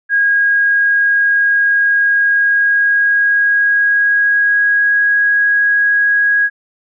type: tone with pitch glide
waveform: sine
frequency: 1637 to 1652.2 Hz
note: G#6 to G#6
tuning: -25 to -9 cents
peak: -9 dBFS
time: 0.09-6.5 s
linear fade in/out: 50 ms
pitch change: +16 cents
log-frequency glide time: 2.32-4.99 s
effects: none